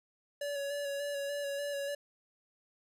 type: tone with vibrato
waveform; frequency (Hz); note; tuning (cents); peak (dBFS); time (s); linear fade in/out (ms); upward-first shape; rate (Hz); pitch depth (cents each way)
square; 568; C#5; +42; -35; 0.41-1.95; 5; square; 3.4; 21
effects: resampled to 32000 Hz + 11-bit

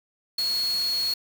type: tone in noise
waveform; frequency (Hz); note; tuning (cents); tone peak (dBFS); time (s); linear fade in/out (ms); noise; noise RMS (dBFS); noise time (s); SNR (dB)
sine; 4331; C#8; -41; -23; 0.38-1.14; 5; white; -37; 0.38-1.14; +11
effects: none

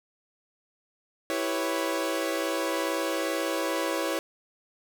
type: chord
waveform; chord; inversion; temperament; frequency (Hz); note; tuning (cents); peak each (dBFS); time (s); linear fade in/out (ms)
sawtooth; C# half-diminished seventh; first; equal; 329.6 / 392 / 493.9 / 554.4; E4 / G4 / B4 / C#5; 0 / 0 / 0 / 0; -27 / -32 / -30 / -27; 1.3-4.19; 0
effects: none

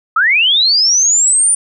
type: linear sweep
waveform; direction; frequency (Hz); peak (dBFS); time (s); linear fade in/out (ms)
sine; up; 1231 to 9397; -8; 0.16-1.55; 5
effects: none

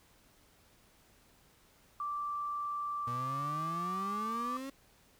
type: tone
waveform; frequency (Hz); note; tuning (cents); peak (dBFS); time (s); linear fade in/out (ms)
sine; 1170; D6; -7; -34; 2-4.57; 2
type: exponential sweep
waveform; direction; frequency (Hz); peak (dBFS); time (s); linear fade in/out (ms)
35% pulse; up; 118.7 to 275.5; -38; 3.07-4.7; 5
effects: pink hiss -65 dBFS RMS until 5.19 s

